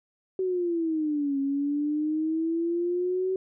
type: exponential two-way sweep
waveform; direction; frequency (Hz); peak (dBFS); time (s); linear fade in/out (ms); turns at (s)
sine; down then up; 379.5 to 273.6 to 379.5; -24; 0.39-3.36; 2; 1.39
effects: none